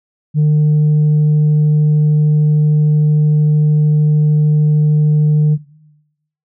sine tone, 151.1 Hz, D3, 50 cents sharp, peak -6 dBFS, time 0.34-5.58 s, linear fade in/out 50 ms, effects noise-tail reverb RT60 0.9 s tail -20 dB re dry + tanh soft clip ceiling -7 dBFS

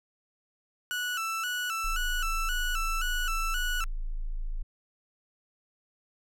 30% pulse tone with vibrato, 1396.9 Hz, F6, in tune, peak -27 dBFS, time 0.91-3.84 s, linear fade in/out 0 ms, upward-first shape square, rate 1.9 Hz, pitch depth 89 cents each way
sine tone, 27.29 Hz, A0, 13 cents flat, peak -29 dBFS, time 1.84-4.63 s, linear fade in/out 10 ms
effects none

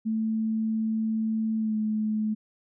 sine tone with pitch glide, 220.7 to 215.4 Hz, A3 to A3, +5 to -37 cents, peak -24 dBFS, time 0.05-2.35 s, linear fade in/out 20 ms, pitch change -42 cents, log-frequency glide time 1.58-1.76 s, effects none

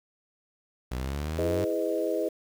sawtooth exponential sweep, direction up, 60.4 to 98 Hz, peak -26 dBFS, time 0.91-1.65 s, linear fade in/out 10 ms
sine chord, E major seventh, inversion none, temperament equal with one note detuned, 329.6 / 415.3 / 505.1 / 622.3 Hz, E4 / G#4 / B4 / D#5, 0 / 0 / +39 / 0 cents, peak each -31 dBFS, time 1.38-2.29 s, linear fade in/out 10 ms
effects 8-bit

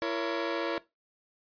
sawtooth chord, A# diminished, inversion second, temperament just, 335.6 / 466.2 / 559.4 Hz, E4 / A#4 / C#5, +31 / 0 / +16 cents, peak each -29 / -31 / -30 dBFS, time 0.02-0.78 s, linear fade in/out 0 ms, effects noise-tail reverb RT60 0.2 s tail -18 dB re dry + resampled to 11025 Hz

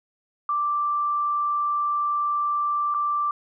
sine tone with dropouts, 1174.7 Hz, D6, in tune, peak -21 dBFS, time 0.49-3.31 s, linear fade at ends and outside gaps 2 ms, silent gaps 2.941-2.946 s, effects none

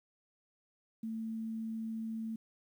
sine tone with quantisation, 223.2 Hz, A3, 25 cents sharp, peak -36 dBFS, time 1.03-2.36 s, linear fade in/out 5 ms, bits 11, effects none

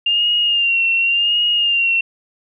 sine tone with vibrato, 2794 Hz, F7, in tune, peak -13 dBFS, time 0.06-2.01 s, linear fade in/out 5 ms, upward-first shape sine, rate 0.9 Hz, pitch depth 50 cents each way, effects none

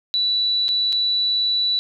sine tone with dropouts, 3951 Hz, B7, in tune, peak -17 dBFS, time 0.14-1.79 s, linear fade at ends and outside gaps 0 ms, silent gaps 0.682-0.689 / 0.924-0.928 s, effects none

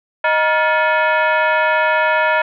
sine tone with frequency modulation, 164.81 Hz, E3, in tune, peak -12 dBFS, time 0.24-2.42 s, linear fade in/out 5 ms, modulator 787 Hz, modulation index 2.4, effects none

